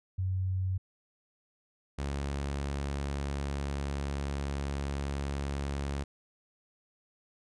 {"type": "tone pair in turn", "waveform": ["sine", "sawtooth"], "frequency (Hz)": [93.6, 70.12], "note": ["F#2", "C#2"], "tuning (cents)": [20, 20], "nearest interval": "perfect fourth", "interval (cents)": 500, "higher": "first", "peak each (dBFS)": -28, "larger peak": "neither", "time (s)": [[0.18, 0.78], [1.98, 6.04]], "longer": "second", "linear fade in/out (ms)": 10, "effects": ["resampled to 22050 Hz"]}